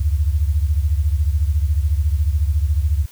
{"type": "beating tone pair", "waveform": "sine", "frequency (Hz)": [71.2, 85.2], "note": ["C#2", "F2"], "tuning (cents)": [47, -42], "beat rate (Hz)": 14, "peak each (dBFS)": [-16, -20], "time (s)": [0, 3.06], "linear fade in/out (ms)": 10, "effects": ["white hiss -47 dBFS RMS until 3.11 s"]}